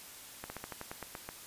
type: slowing click train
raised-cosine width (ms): 0.5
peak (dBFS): -25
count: 10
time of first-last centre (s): 0.44-1.29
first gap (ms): 60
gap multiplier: 1.11
effects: white hiss -50 dBFS RMS until 1.46 s + resampled to 32000 Hz